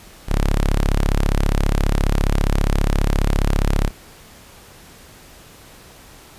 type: tone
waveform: sawtooth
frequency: 34.79 Hz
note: C#1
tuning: 7 cents sharp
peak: -11 dBFS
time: 0.27-3.91 s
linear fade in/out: 50 ms
effects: pink hiss -44 dBFS RMS until 6.38 s + resampled to 32000 Hz